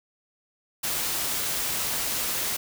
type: noise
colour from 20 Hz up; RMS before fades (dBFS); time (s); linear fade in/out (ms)
white; -28; 0.83-2.57; 10
effects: none